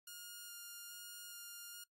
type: tone with vibrato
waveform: 5% pulse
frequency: 1417 Hz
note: F6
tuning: 25 cents sharp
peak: -38 dBFS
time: 0.07-1.84 s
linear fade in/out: 5 ms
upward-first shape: square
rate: 1.2 Hz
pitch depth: 10 cents each way
effects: noise-tail reverb RT60 0.1 s tail -20 dB re dry + MP3 64 kbps